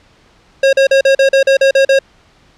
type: tone bursts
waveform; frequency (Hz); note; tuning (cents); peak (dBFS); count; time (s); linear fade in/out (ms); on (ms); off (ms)
square; 542; C#5; -39; -7; 10; 0.63-1.99; 5; 100; 40
effects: pink hiss -49 dBFS RMS until 2.57 s + low-pass 5000 Hz 12 dB/octave